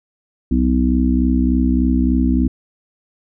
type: harmonic tone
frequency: 63.4 Hz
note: B1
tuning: 46 cents sharp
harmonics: 1 / 3 / 4 / 5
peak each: -17 / -20 / -16 / -22 dBFS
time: 0.51-2.48 s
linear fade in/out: 5 ms
effects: none